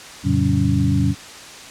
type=tone cluster; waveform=sine; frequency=88.7 / 114.1 / 140.1 / 189.3 / 280.5 Hz; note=F2 / A#2 / C#3 / F#3 / C#4; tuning=+27 / -37 / +19 / +40 / +21 cents; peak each=-21 dBFS; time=0.23-1.15 s; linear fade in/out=50 ms; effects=white hiss -37 dBFS RMS until 1.7 s + low-pass 7000 Hz 12 dB/octave